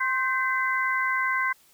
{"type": "tone cluster", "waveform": "sine", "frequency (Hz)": [1053, 1553, 2035], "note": ["C6", "G6", "C7"], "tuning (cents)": [11, -17, -49], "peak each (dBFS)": -27, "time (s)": [0, 1.53], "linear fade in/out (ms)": 10, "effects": ["white hiss -59 dBFS RMS until 1.73 s"]}